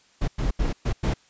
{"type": "noise bursts at uneven times", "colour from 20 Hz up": "brown", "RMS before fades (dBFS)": -23, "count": 5, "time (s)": [[0.21, 0.28], [0.38, 0.51], [0.59, 0.73], [0.85, 0.93], [1.03, 1.14]], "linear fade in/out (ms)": 10, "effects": ["white hiss -59 dBFS RMS until 1.29 s", "resampled to 16000 Hz"]}